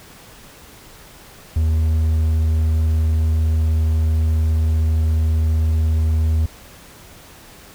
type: tone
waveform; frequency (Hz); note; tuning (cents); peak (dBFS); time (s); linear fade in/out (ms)
triangle; 79.3; D#2; +33; -12; 1.56-6.46; 5
effects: pink hiss -43 dBFS RMS until 7.74 s